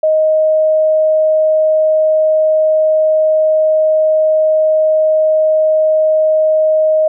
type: tone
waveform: sine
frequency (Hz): 625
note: D#5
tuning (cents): +8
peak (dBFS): -8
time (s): 0.03-7.08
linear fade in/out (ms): 5
effects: none